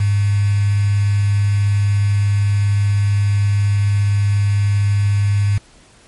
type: tone with quantisation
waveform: sine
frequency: 101.4 Hz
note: G#2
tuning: 41 cents flat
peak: -12 dBFS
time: 0-5.58 s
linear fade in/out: 5 ms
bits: 5
effects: pink hiss -48 dBFS RMS until 6.07 s + MP3 48 kbps